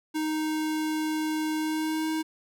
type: tone with pitch glide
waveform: square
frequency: 311.1 to 315.8 Hz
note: D#4 to D#4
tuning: 0 to +26 cents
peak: -27 dBFS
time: 0.14-2.23 s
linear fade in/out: 20 ms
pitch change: +26 cents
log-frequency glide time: 1.58-2.1 s
effects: none